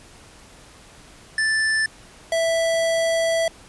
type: tone pair in turn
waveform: square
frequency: 1760 / 659.3 Hz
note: A6 / E5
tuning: 0 / 0 cents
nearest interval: octave + perfect fourth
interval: 1700 cents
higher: first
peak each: -19 dBFS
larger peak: neither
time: 1.38-1.86 / 2.32-3.48 s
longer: second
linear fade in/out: 2 ms
effects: pink hiss -47 dBFS RMS until 3.68 s + resampled to 24000 Hz